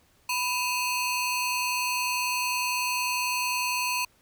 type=ring-modulated tone; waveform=sawtooth; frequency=1760 Hz; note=A6; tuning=in tune; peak=-19 dBFS; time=0.29-4.05 s; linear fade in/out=5 ms; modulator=769 Hz; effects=pink hiss -63 dBFS RMS until 4.21 s